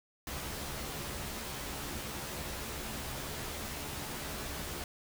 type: noise with comb filter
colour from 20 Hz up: pink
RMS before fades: -40 dBFS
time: 0.27-4.84 s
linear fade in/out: 2 ms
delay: 14 ms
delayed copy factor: +0.6
effects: none